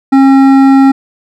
triangle tone with hard clipping, 270.5 Hz, C#4, 42 cents flat, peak -4 dBFS, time 0.12-0.92 s, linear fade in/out 10 ms, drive 15 dB, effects none

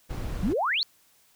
brown noise, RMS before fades -32 dBFS, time 0.09-0.54 s, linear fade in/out 20 ms
sine exponential sweep, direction up, 167.1 to 4633 Hz, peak -23 dBFS, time 0.43-0.83 s, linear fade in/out 0 ms
effects white hiss -62 dBFS RMS until 1.35 s

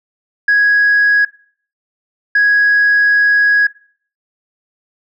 sine tone pair in turn, 1661.2 / 1661.2 Hz, G#6 / G#6, 0 / 0 cents, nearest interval unison, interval 0 cents, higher neither, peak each -6 dBFS, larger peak neither, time 0.48-1.25 / 2.35-3.67 s, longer second, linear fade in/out 5 ms, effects noise-tail reverb RT60 0.5 s tail -21 dB re dry + tanh soft clip ceiling -5 dBFS

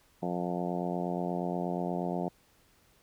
harmonic tone, 88.4 Hz, F2, 22 cents sharp, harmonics 2 / 3 / 4 / 5 / 6 / 7 / 8 / 9 / 10, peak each -34 / -39 / -38 / -41 / -42 / -40 / -38 / -45 / -45 dBFS, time 0.22-2.29 s, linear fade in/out 10 ms, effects pink hiss -65 dBFS RMS until 3.02 s

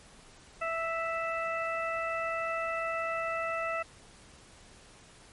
harmonic tone, 659.3 Hz, E5, in tune, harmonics 1 / 2 / 3 / 4, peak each -34 / -34 / -38 / -39 dBFS, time 0.61-3.83 s, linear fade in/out 10 ms, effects pink hiss -55 dBFS RMS until 5.32 s + MP3 48 kbps

